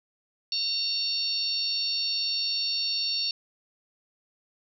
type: harmonic tone with a mistuned harmonic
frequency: 920 Hz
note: A#5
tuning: 23 cents flat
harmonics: 3 / 4 / 5 / 6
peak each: -37 / -35 / -27 / -33 dBFS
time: 0.52-3.31 s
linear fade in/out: 2 ms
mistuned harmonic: 5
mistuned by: -54 cents
effects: none